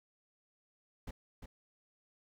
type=noise with echo; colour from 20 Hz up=brown; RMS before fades=-43 dBFS; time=1.07-1.11 s; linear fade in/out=5 ms; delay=350 ms; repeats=1; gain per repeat=-6 dB; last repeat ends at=1.46 s; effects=none